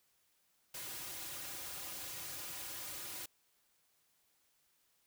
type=noise with comb filter; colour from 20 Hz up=white; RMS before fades=-45 dBFS; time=0.74-3.26 s; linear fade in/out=5 ms; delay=4.5 ms; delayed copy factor=-1; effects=white hiss -75 dBFS RMS until 5.06 s